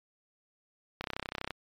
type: click train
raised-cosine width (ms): 0.3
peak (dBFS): -18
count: 17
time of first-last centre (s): 1.01-1.507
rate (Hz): 32.2
effects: MP3 96 kbps